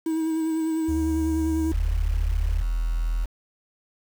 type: tone with vibrato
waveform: triangle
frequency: 320 Hz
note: D#4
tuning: 49 cents sharp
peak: -20 dBFS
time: 0.06-1.72 s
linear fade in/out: 5 ms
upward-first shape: triangle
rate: 10 Hz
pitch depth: 26 cents each way
type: tone with pitch glide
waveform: sine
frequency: 76.2 to 75.72 Hz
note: D#2 to D#2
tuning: -36 to -47 cents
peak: -25 dBFS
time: 0.88-2.62 s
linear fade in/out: 10 ms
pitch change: -11 cents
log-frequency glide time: 0.99-1.88 s
type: tone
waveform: sine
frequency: 41.2 Hz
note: E1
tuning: in tune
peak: -21 dBFS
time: 1.72-3.26 s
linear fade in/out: 20 ms
effects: tanh soft clip ceiling -12 dBFS + 7-bit